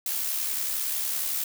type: noise with amplitude modulation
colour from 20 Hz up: blue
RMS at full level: -27 dBFS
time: 0.06-1.44 s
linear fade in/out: 2 ms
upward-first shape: sine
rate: 70.9 Hz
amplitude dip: 40%
effects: none